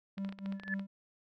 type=tone with tremolo; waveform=triangle; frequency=196 Hz; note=G3; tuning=in tune; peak=-32 dBFS; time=0.17-0.87 s; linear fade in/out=10 ms; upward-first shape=sine; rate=3.8 Hz; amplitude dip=90%
type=clicks; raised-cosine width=0.3 ms; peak=-31 dBFS; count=11; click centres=0.181 / 0.248 / 0.291 / 0.325 / 0.388 / 0.46 / 0.524 / 0.598 / 0.635 / 0.68 / 0.795 s
type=tone with exponential growth; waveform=sine; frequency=1730 Hz; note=A6; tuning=30 cents flat; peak=-30 dBFS; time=0.54-0.74 s; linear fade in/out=1 ms; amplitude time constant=42 ms
effects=none